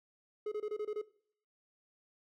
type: tone bursts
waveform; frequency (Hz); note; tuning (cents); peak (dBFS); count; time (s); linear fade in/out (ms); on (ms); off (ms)
triangle; 423; G#4; +32; -32; 7; 0.46-1.016; 5; 58; 25
effects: noise-tail reverb RT60 0.6 s tail -20 dB re dry